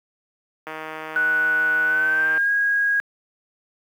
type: click train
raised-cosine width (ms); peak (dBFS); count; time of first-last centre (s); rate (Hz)
0.5; -17; 269; 0.67-2.377; 157
type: tone with pitch glide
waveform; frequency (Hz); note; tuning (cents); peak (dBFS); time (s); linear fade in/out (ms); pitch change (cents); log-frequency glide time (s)
sine; 1480 to 1642.2; F#6 to G#6; 0 to -20; -17; 1.16-3; 0; +180; 1.84-2.51
effects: high-pass 300 Hz 12 dB/octave + 8-bit